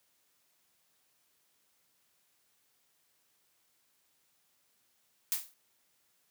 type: noise with exponential decay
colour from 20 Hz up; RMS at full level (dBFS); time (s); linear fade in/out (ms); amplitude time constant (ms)
blue; -28; 5.32-5.54; 0; 46
effects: white hiss -73 dBFS RMS until 6.3 s + high-pass 80 Hz 12 dB/octave

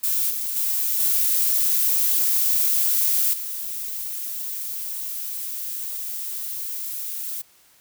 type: noise with level steps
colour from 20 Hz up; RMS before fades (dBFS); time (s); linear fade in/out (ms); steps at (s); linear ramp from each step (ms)
violet; -22 / -27 / -23 / -20 / -30; 0.03-7.42; 10; 0.3 / 0.56 / 1 / 3.33; 5
effects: white hiss -56 dBFS RMS until 7.8 s

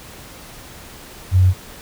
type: tone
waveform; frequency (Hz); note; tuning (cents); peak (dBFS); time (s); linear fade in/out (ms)
sine; 92.5; F#2; 0; -9; 1.31-1.54; 50
effects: pink hiss -39 dBFS RMS until 1.81 s

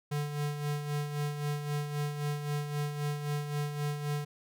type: tone with tremolo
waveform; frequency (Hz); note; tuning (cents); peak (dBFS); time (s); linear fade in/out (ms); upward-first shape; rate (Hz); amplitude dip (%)
square; 146.83; D3; 0; -30; 0.11-4.25; 10; sine; 3.8; 55
effects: none

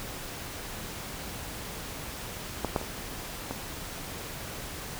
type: clicks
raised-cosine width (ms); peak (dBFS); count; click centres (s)
1; -13 / -11 / -21 / -18; 4; 2.647 / 2.762 / 2.814 / 3.51
effects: pink hiss -39 dBFS RMS until 4.99 s

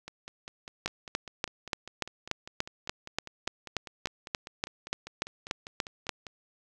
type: two click trains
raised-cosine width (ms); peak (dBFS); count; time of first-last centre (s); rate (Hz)
0.2; -24 / -11; 32 / 19; 0.08-6.268 / 0.86-6.093; 5.01 / 3.44
effects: none

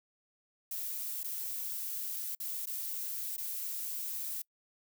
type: noise with dropouts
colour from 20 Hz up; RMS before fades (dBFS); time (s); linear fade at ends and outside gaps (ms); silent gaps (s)
violet; -38; 0.71-4.42; 5; 1.233-1.242 / 2.351-2.4 / 2.658-2.67 / 3.366-3.379
effects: noise-tail reverb RT60 0.1 s tail -26 dB re dry

